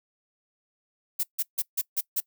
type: noise bursts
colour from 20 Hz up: violet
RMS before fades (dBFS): -26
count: 6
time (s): 1.19-2.204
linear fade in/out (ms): 10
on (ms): 44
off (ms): 150
effects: noise-tail reverb RT60 0.1 s tail -22 dB re dry